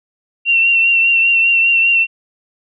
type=tone with vibrato; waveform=sine; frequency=2729 Hz; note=F7; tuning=41 cents flat; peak=-9 dBFS; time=0.45-2.07 s; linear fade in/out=50 ms; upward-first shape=triangle; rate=5 Hz; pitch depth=35 cents each way; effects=none